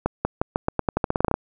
accelerating click train, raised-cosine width 1 ms, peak -6 dBFS, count 16, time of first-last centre 0.06-1.341 s, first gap 190 ms, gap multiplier 0.87, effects none

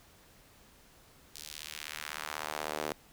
sawtooth tone with high-pass filter sweep, 76.2 Hz, D#2, 36 cents flat, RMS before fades -40 dBFS, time 1.35-2.92 s, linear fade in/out 0 ms, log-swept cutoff 4900 to 410 Hz, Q 1.1, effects pink hiss -60 dBFS RMS until 3.12 s

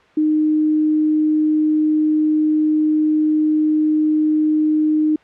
sine tone, 307.6 Hz, D#4, 20 cents flat, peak -13 dBFS, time 0.17-5.16 s, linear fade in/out 5 ms, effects white hiss -50 dBFS RMS until 5.23 s + low-pass 2000 Hz 12 dB/octave

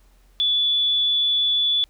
sine tone, 3449 Hz, A7, 35 cents flat, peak -17 dBFS, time 0.4-1.84 s, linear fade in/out 0 ms, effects added 43 Hz sine -52 dBFS peak until 1.89 s + pink hiss -62 dBFS RMS until 1.89 s

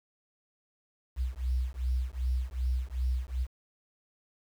sine beating tone pair, 61.74 / 64.34 Hz, B1 / C2, 0 / -28 cents, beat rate 2.6 Hz, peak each -31 dBFS, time 1.16-3.47 s, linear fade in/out 50 ms, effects 9-bit

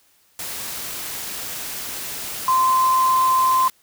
sine tone in noise, 1038 Hz, C6, 14 cents flat, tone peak -14 dBFS, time 2.48-3.68 s, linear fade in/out 2 ms, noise white, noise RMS -30 dBFS, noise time 0.39-3.7 s, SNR +13 dB, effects white hiss -59 dBFS RMS until 3.82 s

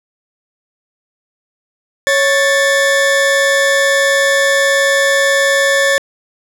40% pulse tone pair together, 553.8 / 1760 Hz, C#5 / A6, -2 / 0 cents, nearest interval octave + minor sixth, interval 2002 cents, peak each -12 dBFS, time 2.07-5.98 s, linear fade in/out 0 ms, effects low-pass 11000 Hz 12 dB/octave

